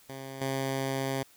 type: tone with level steps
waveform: 10% pulse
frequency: 134.5 Hz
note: C3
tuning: 48 cents sharp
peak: -31 / -21 dBFS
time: 0.09-1.23 s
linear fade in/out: 5 ms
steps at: 0.41 s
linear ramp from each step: 5 ms
effects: white hiss -59 dBFS RMS until 1.36 s